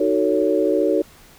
sine chord, D# half-diminished seventh, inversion none, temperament just, 311.1 / 373.4 / 448 / 560 Hz, D#4 / F#4 / A4 / C#5, 0 / +16 / +31 / +18 cents, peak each -21 dBFS, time 0-1.02 s, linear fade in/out 5 ms, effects pink hiss -48 dBFS RMS until 1.38 s

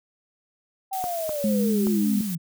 sine linear sweep, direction down, 784 to 155.56 Hz, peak -26 dBFS, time 0.91-2.38 s, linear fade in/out 20 ms
blue noise, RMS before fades -36 dBFS, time 0.93-2.35 s, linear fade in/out 0 ms
clicks, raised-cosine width 1 ms, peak -20 dBFS, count 3, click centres 1.041 / 1.293 / 1.87 s
sine tone with vibrato, 207.7 Hz, G#3, in tune, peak -20 dBFS, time 1.44-2.21 s, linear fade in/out 2 ms, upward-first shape sine, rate 5 Hz, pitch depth 33 cents each way
effects none

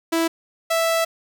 sawtooth tone pair in turn, 329.6 / 659.2 Hz, E4 / E5, 0 / 0 cents, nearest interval octave, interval 1200 cents, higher second, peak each -14 dBFS, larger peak neither, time 0.12-0.28 / 0.7-1.05 s, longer second, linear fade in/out 10 ms, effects none

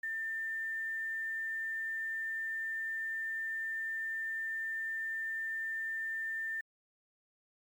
sine tone with quantisation, 1794 Hz, A6, 33 cents sharp, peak -34 dBFS, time 0.03-6.61 s, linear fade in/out 5 ms, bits 10, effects MP3 96 kbps

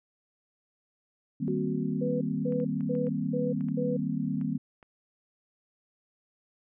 sine chord, C minor seventh, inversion first, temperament equal with one note detuned, 156.37 / 196 / 233.1 / 261.6 Hz, Eb3 / G3 / Bb3 / C4, +9 / 0 / 0 / 0 cents, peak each -33 dBFS, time 1.4-4.58 s, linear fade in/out 10 ms
sine tone with exponential decay, 370 Hz, F#4, in tune, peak -29 dBFS, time 1.48-3.05 s, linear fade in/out 0 ms, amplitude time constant 340 ms
sine tone bursts, 493.9 Hz, B4, in tune, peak -29 dBFS, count 5, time 2.01-3.97 s, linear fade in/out 10 ms, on 200 ms, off 240 ms
clicks, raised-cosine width 0.5 ms, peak -37 dBFS, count 9, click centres 2.523 / 2.601 / 2.808 / 2.952 / 3.069 / 3.609 / 3.686 / 4.413 / 4.828 s
effects none

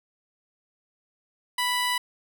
15% pulse tone, 987.8 Hz, B5, in tune, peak -17 dBFS, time 1.58-1.98 s, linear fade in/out 5 ms, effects none

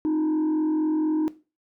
sine tone with frequency modulation, 311.1 Hz, D#4, in tune, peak -18 dBFS, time 0.05-1.28 s, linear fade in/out 0 ms, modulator 44.2 Hz, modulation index 0.39, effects noise-tail reverb RT60 0.3 s tail -18 dB re dry + tanh soft clip ceiling -20 dBFS

